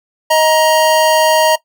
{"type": "tone pair together", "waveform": "square", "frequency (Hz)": [628, 941], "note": ["D#5", "A#5"], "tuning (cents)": [16, 16], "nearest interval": "perfect fifth", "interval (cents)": 700, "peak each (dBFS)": -12, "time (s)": [0.3, 1.56], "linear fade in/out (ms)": 10, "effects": ["noise-tail reverb RT60 0.1 s tail -18 dB re dry"]}